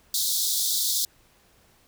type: high-pass noise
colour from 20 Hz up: pink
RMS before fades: -25 dBFS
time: 0.14-1.05 s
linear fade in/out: 2 ms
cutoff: 3500 Hz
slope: 96 dB/octave
effects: pink hiss -60 dBFS RMS until 1.87 s